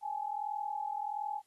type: tone pair together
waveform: sine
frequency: 815.6 / 857 Hz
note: G#5 / A5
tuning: -32 / -46 cents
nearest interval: minor second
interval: 86 cents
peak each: -37 / -37 dBFS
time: 0.01-1.42 s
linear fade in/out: 50 ms
effects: white hiss -73 dBFS RMS until 1.46 s + AAC 32 kbps